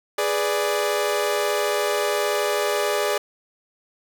sawtooth chord, G# diminished, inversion none, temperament equal, 415.3 / 493.9 / 587.3 Hz, G#4 / B4 / D5, 0 / 0 / 0 cents, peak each -20 / -25 / -20 dBFS, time 0.18-3.18 s, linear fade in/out 5 ms, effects none

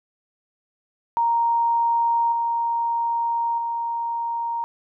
sine tone with level steps, 932.3 Hz, A#5, in tune, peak -17 / -20 / -23 dBFS, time 1.17-4.64 s, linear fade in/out 0 ms, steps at 2.32 / 3.58 s, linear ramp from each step 2 ms, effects none

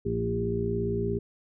harmonic tone with a mistuned harmonic, 57.2 Hz, A#1, 32 cents flat, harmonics 1 / 2 / 3 / 4 / 6 / 7, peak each -37 / -32 / -35 / -34 / -37 / -29 dBFS, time 0.05-1.19 s, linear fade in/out 10 ms, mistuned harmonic 2, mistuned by -27 cents, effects none

